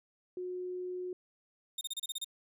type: tone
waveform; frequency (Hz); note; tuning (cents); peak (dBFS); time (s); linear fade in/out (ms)
sine; 363.2; F#4; -32; -36; 0.37-1.13; 2
type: tone bursts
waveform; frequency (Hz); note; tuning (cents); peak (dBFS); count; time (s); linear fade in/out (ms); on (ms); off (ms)
sawtooth; 3662; A#7; -32; -32; 8; 1.78-2.245; 5; 31; 31
effects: none

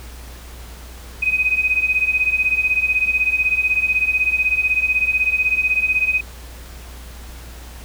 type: beating tone pair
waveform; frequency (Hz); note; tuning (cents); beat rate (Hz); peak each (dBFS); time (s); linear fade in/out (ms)
sine; 2500 / 2516; D#7 / D#7; +8 / +19; 16; -20 / -17; 1.22-6.21; 10
effects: added 60 Hz sine -35 dBFS peak until 7.84 s + pink hiss -41 dBFS RMS until 7.84 s

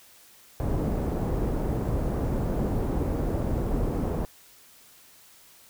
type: low-pass noise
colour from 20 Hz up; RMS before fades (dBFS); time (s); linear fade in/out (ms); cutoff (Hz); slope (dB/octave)
pink; -27; 0.6-4.25; 0; 550; 12
effects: white hiss -54 dBFS RMS until 5.69 s

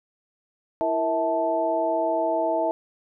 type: tone cluster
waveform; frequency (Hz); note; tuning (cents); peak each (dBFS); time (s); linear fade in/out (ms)
sine; 331.4 / 465.2 / 649 / 876; E4 / A#4 / E5 / A5; +9 / -4 / -27 / -8; -29 / -32 / -23 / -27; 0.81-2.71; 0
effects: none

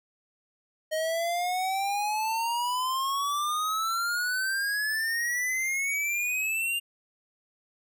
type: exponential sweep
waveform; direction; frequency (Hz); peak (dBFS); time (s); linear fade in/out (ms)
square; up; 622.3 to 2817; -27; 0.91-6.8; 20
effects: none

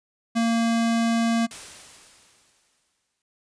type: tone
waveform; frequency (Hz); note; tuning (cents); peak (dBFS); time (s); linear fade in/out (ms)
square; 230; A#3; -23; -20; 0.35-1.47; 20
type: noise with exponential decay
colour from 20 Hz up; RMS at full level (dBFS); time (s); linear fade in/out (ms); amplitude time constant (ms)
white; -37; 1.51-3.22; 1; 370
effects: noise-tail reverb RT60 0.2 s tail -25 dB re dry + resampled to 22050 Hz

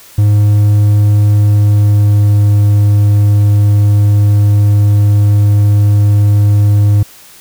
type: tone with pitch glide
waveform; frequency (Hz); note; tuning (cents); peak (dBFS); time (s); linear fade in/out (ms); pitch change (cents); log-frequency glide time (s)
triangle; 103.83 to 102.99; G#2 to G#2; 0 to -14; -3; 0.18-7.03; 5; -14; 1.35-2.48
effects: white hiss -38 dBFS RMS until 7.4 s

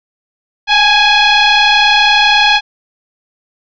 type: tone with frequency modulation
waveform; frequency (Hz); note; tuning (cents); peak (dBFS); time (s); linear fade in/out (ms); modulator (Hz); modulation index
sine; 850; G#5; +40; -6; 0.67-2.61; 50; 834; 4
effects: none

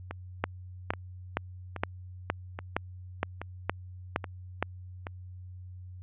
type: two click trains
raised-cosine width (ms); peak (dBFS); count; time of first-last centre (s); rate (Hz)
0.5; -21 / -11; 7 / 10; 0.11-5.069 / 0.44-4.626; 1.21 / 2.15
effects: added 91 Hz sine -42 dBFS peak until 6.02 s + resampled to 8000 Hz

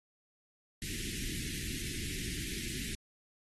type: band-stop noise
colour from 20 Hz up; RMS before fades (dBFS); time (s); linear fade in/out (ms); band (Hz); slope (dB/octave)
pink; -39; 0.82-2.95; 2; 370 to 1800; 48
effects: AAC 32 kbps

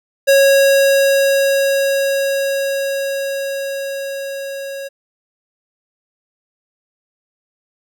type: tone with level ramp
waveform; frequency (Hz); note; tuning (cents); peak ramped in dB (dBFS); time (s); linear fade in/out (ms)
square; 550; C#5; -14; -8 to -26; 0.27-4.89; 20
effects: none

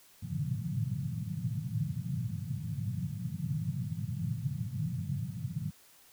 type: band-pass noise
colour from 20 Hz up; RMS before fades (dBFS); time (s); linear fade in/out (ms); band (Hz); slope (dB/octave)
white; -35; 0.22-5.71; 10; 100 to 170; 48
effects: white hiss -60 dBFS RMS until 6.12 s

